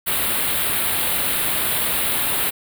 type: band-stop noise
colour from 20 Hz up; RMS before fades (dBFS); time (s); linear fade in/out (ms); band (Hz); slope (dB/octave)
white; -21; 0.06-2.51; 20; 4100 to 8800; 48
effects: none